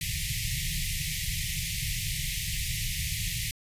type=band-stop noise; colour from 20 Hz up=pink; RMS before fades=-31 dBFS; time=0.01-3.51 s; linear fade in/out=2 ms; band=170 to 1900 Hz; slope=96 dB/octave; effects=resampled to 32000 Hz